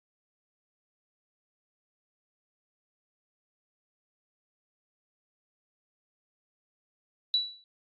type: tone with exponential decay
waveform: sine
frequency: 3937 Hz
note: B7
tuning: 6 cents flat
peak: -20 dBFS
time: 7.34-7.64 s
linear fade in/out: 1 ms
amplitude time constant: 64 ms
effects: AAC 32 kbps